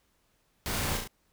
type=noise with echo; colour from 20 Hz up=pink; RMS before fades=-33 dBFS; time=0.66-0.97 s; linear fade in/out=0 ms; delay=35 ms; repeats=3; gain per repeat=-3 dB; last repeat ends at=1.075 s; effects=pink hiss -71 dBFS RMS until 1.32 s

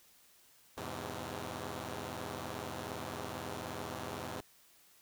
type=chord; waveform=5% pulse; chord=E augmented; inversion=none; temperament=equal with one note detuned; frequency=82.41 / 103.83 / 128.05 Hz; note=E2 / G#2 / B#2; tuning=0 / 0 / -37 cents; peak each=-33 dBFS; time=0.77-4.41 s; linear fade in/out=5 ms; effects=white hiss -64 dBFS RMS until 5.01 s

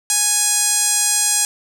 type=tone with band-pass filter; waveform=sawtooth; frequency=830.6 Hz; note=G#5; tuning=in tune; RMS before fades=-17 dBFS; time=0.1-1.45 s; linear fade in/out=0 ms; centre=8000 Hz; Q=3.1; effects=none

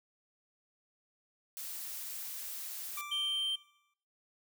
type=noise; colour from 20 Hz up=blue; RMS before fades=-42 dBFS; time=1.57-3.01 s; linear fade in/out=0 ms
type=tone with exponential decay; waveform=25% pulse; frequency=1174.7 Hz; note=D6; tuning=in tune; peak=-35 dBFS; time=2.97-3.94 s; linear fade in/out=5 ms; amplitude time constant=210 ms
type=tone; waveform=triangle; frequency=3136 Hz; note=G7; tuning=in tune; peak=-30 dBFS; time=3.11-3.56 s; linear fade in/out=10 ms
effects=noise-tail reverb RT60 0.6 s tail -20 dB re dry

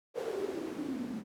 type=noise with band-pass filter sweep; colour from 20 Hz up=white; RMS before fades=-37 dBFS; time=0.14-1.24 s; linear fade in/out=50 ms; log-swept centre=480 to 210 Hz; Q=9.2; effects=none

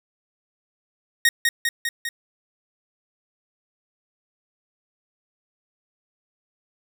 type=tone with echo; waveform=sawtooth; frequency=1864.7 Hz; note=A#6; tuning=in tune; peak=-10 dBFS; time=1.25-1.29 s; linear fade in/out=2 ms; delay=200 ms; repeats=4; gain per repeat=-3 dB; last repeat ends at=2.09 s; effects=none

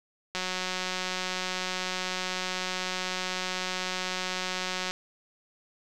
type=click train; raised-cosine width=0.2 ms; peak=-14 dBFS; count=840; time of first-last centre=0.35-4.91 s; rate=184 Hz; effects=none

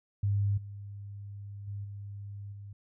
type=tone with level steps; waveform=sine; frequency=100.9 Hz; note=G#2; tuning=49 cents flat; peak=-25 / -40 / -35 / -39 / -42 dBFS; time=0.23-2.73 s; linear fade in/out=5 ms; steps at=0.57 / 1.67 / 1.84 / 2.52 s; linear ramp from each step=10 ms; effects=none

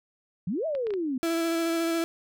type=exponential two-way sweep; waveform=sine; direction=up then down; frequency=157.3 to 665 to 245.9 Hz; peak=-26 dBFS; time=0.47-1.18 s; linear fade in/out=5 ms; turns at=0.66 s
type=clicks; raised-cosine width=0.3 ms; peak=-26 dBFS; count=4; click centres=0.751 / 0.869 / 0.906 / 0.938 s
type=tone with vibrato; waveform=35% pulse; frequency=331.8 Hz; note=E4; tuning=11 cents sharp; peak=-23 dBFS; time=1.23-2.04 s; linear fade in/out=0 ms; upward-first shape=square; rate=14 Hz; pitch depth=12 cents each way
effects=none

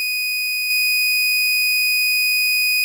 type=tone with level steps; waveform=30% pulse; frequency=2489 Hz; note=D#7; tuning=in tune; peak=-17 / -13 dBFS; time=0-2.84 s; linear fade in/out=0 ms; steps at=0.7 s; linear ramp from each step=5 ms; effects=none

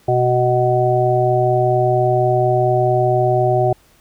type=harmonic tone; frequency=124.3 Hz; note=B2; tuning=12 cents sharp; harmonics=1 / 3 / 5 / 6; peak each=-18 / -18 / -18 / -18 dBFS; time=0.08-3.73 s; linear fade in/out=5 ms; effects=pink hiss -53 dBFS RMS until 4 s

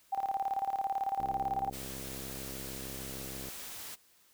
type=tone with tremolo; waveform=sine; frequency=784 Hz; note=G5; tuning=in tune; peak=-28 dBFS; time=0.12-1.7 s; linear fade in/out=10 ms; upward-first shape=square; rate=18 Hz; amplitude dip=75%
type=click train; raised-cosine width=2 ms; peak=-32 dBFS; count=153; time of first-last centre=1.2-3.486 s; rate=66.5 Hz
type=noise; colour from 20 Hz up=white; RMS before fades=-44 dBFS; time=1.72-3.96 s; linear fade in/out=20 ms
effects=white hiss -65 dBFS RMS until 4.33 s

